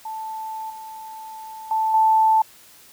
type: tone with level steps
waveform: sine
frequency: 880 Hz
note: A5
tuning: in tune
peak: -28 / -34 / -18 / -13 dBFS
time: 0.05-2.42 s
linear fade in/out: 5 ms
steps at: 0.7 / 1.71 / 1.94 s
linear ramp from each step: 2 ms
effects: white hiss -49 dBFS RMS until 2.92 s